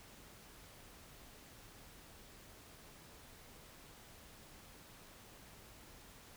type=silence; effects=pink hiss -58 dBFS RMS until 6.36 s